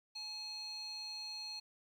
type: tone with band-pass filter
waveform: square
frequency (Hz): 851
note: G#5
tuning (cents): +42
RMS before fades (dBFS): -45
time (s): 0.15-1.6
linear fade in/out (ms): 10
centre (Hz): 4400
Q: 5.7
effects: 12-bit